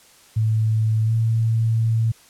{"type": "tone with pitch glide", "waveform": "sine", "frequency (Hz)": [110, 113.03], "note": ["A2", "A2"], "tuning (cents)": [0, 47], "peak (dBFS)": -16, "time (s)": [0.36, 2.12], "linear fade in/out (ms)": 10, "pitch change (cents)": 47, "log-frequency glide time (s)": [1.05, 1.12], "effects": ["white hiss -51 dBFS RMS until 2.29 s", "low-pass 11000 Hz 12 dB/octave"]}